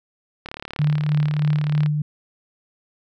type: click train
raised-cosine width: 0.3 ms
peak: -16 dBFS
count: 52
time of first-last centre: 0.46-1.861 s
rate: 36.4 Hz
type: tone with tremolo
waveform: sine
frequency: 149.6 Hz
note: D3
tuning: 32 cents sharp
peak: -15 dBFS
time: 0.79-2.02 s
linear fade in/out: 5 ms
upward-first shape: sine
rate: 3.2 Hz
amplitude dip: 40%
effects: none